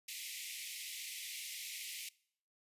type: high-pass noise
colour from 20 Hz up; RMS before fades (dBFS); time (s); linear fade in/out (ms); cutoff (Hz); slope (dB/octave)
pink; -45; 0.08-2.09; 5; 2000; 96
effects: noise-tail reverb RT60 0.6 s tail -22 dB re dry + resampled to 32000 Hz